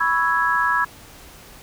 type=chord; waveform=sine; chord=C# minor seventh; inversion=third; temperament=equal; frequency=987.8 / 1108.7 / 1318.5 / 1661.2 Hz; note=B5 / C#6 / E6 / G#6; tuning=0 / 0 / 0 / 0 cents; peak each=-22 / -26 / -23 / -20 dBFS; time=0-0.85 s; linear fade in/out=10 ms; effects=pink hiss -44 dBFS RMS until 1.62 s